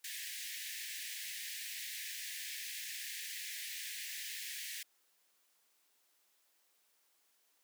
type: high-pass noise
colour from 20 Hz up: pink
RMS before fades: -44 dBFS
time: 0.04-4.83 s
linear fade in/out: 5 ms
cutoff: 1700 Hz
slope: 96 dB/octave
effects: white hiss -74 dBFS RMS until 7.63 s + high-pass 300 Hz 12 dB/octave